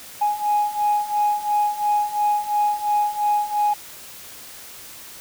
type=beating tone pair; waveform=sine; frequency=830.6 / 833.5 Hz; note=G#5 / G#5; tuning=0 / +6 cents; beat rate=2.9 Hz; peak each=-22 / -19 dBFS; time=0.21-3.74 s; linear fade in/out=10 ms; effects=tanh soft clip ceiling -12 dBFS + white hiss -40 dBFS RMS until 5.2 s